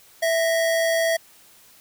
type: tone pair together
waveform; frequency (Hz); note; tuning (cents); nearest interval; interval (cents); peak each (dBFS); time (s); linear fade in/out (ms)
square; 659 / 1864; E5 / A#6; -1 / -1; octave + tritone; 1800; -20 / -28; 0.22-1.17; 10
effects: white hiss -52 dBFS RMS until 1.8 s